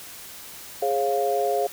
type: chord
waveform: sine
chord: Db major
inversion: second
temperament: equal with one note detuned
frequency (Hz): 415.3 / 542.6 / 698.5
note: Ab4 / Db5 / F5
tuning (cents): 0 / -37 / 0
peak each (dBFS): -25 / -26 / -24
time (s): 0.82-1.67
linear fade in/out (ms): 5
effects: white hiss -41 dBFS RMS until 1.72 s